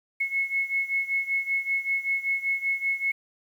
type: beating tone pair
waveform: sine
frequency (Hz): 2185 / 2190.2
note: C#7 / C#7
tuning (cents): -26 / -21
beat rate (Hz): 5.2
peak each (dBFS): -26 / -29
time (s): 0.2-3.12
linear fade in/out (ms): 10
effects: 9-bit